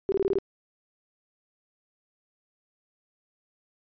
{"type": "tone bursts", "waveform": "sine", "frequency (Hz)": 390, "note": "G4", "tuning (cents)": -9, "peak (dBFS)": -21, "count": 6, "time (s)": [0.09, 0.386], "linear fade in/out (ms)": 0, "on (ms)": 31, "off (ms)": 22, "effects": ["resampled to 11025 Hz"]}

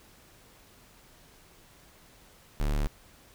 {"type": "tone", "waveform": "square", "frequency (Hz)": 36.71, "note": "D1", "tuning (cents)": 0, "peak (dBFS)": -26, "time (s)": [2.6, 2.87], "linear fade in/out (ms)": 0, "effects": ["pink hiss -57 dBFS RMS until 3.34 s"]}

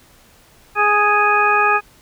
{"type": "harmonic tone", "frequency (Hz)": 415.3, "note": "G#4", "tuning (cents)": 0, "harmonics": [1, 2, 3, 4, 6], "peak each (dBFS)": [-22, -18, -16, -19, -19], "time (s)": [0.75, 1.81], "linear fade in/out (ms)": 50, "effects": ["pink hiss -50 dBFS RMS until 2.01 s"]}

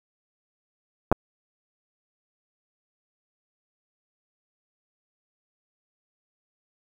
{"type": "clicks", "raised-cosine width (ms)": 1, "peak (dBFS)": -5, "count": 2, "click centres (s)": [1.116, 1.125], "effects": ["7-bit"]}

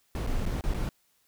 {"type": "noise with dropouts", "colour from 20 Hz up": "brown", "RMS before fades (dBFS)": -29, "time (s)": [0.15, 0.89], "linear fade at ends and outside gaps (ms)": 1, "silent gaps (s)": [[0.266, 0.272], [0.455, 0.462], [0.61, 0.638], [0.738, 0.744]], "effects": ["white hiss -69 dBFS RMS until 1.27 s"]}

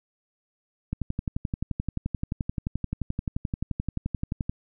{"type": "click train", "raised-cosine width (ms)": 5, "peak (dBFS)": -15, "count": 42, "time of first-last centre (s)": [0.93, 4.495], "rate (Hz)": 11.5, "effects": []}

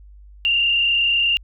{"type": "tone with frequency modulation", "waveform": "sine", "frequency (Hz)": 2794, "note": "F7", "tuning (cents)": 0, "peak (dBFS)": -15, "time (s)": [0.45, 1.37], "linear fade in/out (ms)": 0, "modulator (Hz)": 31.9, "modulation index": 1.7, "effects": ["added 50 Hz sine -41 dBFS peak until 1.43 s"]}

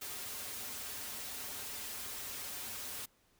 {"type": "noise with comb filter", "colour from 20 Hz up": "white", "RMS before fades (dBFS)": -43, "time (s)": [0.01, 3.06], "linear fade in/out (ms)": 10, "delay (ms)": 6, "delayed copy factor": -0.75, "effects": ["pink hiss -71 dBFS RMS until 3.39 s"]}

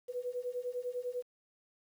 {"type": "beating tone pair", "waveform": "sine", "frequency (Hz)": [488.5, 498.5], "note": ["B4", "B4"], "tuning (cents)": [-19, 16], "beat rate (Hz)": 10, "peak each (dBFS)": [-39, -38], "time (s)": [0.08, 1.23], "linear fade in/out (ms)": 20, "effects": ["10-bit"]}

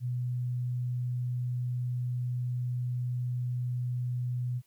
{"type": "tone", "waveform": "sine", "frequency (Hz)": 123.7, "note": "B2", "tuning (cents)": 3, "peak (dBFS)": -29, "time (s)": [0, 4.62], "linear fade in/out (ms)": 50, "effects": ["white hiss -70 dBFS RMS until 4.66 s"]}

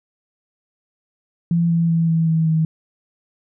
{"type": "tone with pitch steps", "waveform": "sine", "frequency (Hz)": [169.4, 167.36, 165.34, 163.35, 161.38, 159.43], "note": ["E3", "E3", "E3", "E3", "E3", "D#3"], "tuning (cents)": [48, 27, 6, -15, -36, 43], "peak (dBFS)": -14, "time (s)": [1.51, 2.65], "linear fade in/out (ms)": 2, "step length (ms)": 190, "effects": []}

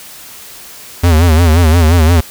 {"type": "tone with vibrato", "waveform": "square", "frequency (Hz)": 82.41, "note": "E2", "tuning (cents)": 0, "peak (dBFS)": -6, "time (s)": [1.03, 2.21], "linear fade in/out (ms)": 10, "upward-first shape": "sine", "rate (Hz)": 5.7, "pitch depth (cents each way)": 120, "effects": ["white hiss -33 dBFS RMS until 2.3 s"]}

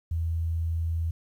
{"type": "tone", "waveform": "sine", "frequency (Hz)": 82.41, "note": "E2", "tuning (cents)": 0, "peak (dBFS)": -25, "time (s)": [0.11, 1.11], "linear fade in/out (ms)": 5, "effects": ["10-bit"]}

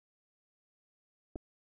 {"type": "clicks", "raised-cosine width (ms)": 2, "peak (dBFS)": -29, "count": 2, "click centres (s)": [1.357, 1.36], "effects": []}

